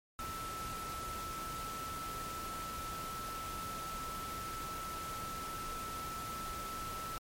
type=tone in noise; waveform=sine; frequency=1318.5 Hz; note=E6; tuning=in tune; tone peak=-41 dBFS; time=0.19-7.18 s; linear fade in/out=0 ms; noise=pink; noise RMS=-45 dBFS; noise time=0.19-7.18 s; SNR=+1 dB; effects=MP3 64 kbps